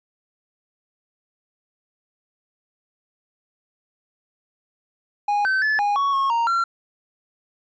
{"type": "tone with pitch steps", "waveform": "triangle", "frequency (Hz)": [823, 1538, 1730, 820, 1116, 1091, 930, 1367], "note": ["G#5", "G6", "A6", "G#5", "C#6", "C#6", "A#5", "F6"], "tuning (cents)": [-16, -33, -30, -22, 11, -28, -4, -37], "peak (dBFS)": -16, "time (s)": [5.28, 6.64], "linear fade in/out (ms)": 5, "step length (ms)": 170, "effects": ["resampled to 16000 Hz"]}